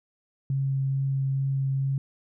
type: tone with vibrato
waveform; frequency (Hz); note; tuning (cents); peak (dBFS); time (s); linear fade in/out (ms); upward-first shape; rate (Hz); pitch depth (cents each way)
sine; 135.7; C#3; -36; -23; 0.5-1.98; 2; triangle; 2.3; 9
effects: none